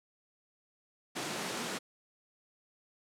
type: high-pass noise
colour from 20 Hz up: pink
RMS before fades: -37 dBFS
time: 1.15-1.79 s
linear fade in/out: 20 ms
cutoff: 170 Hz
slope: 24 dB/octave
effects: low-pass 9000 Hz 12 dB/octave